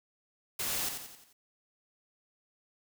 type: noise with echo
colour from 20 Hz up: white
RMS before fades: -34 dBFS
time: 0.59-0.89 s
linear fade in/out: 5 ms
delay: 88 ms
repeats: 5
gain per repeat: -6 dB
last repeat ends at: 1.33 s
effects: none